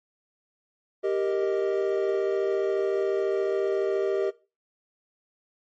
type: chord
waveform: triangle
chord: Eb major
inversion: first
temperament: equal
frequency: 392 / 466.2 / 622.3 Hz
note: G4 / Bb4 / Eb5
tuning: 0 / 0 / 0 cents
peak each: -23 / -27 / -28 dBFS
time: 1.03-4.31 s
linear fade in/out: 20 ms
effects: noise-tail reverb RT60 0.3 s tail -19 dB re dry + MP3 32 kbps